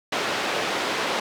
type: band-pass noise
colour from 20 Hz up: pink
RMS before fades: -26 dBFS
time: 0.12-1.2 s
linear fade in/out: 5 ms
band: 380 to 4000 Hz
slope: 12 dB/octave
effects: none